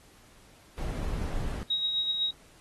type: noise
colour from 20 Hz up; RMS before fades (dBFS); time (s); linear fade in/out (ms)
brown; -32; 0.78-1.63; 0
type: tone with tremolo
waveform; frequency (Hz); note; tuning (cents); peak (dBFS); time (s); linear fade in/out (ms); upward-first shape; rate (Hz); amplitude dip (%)
sine; 3800; A#7; +33; -24; 1.7-2.31; 5; sine; 7.9; 45
effects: pink hiss -58 dBFS RMS until 2.6 s + AAC 32 kbps